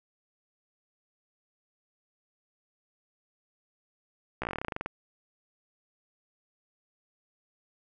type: slowing click train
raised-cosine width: 0.5 ms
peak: -17 dBFS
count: 16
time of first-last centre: 4.42-4.86 s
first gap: 15 ms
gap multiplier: 1.09
effects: none